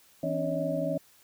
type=tone cluster; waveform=sine; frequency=164.4 / 266.7 / 290 / 564 / 637 Hz; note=E3 / C4 / D4 / C#5 / D#5; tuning=-4 / +33 / -22 / +30 / +41 cents; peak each=-34 / -35 / -36 / -32 / -32 dBFS; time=0.23-0.98 s; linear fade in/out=5 ms; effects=white hiss -60 dBFS RMS until 1.23 s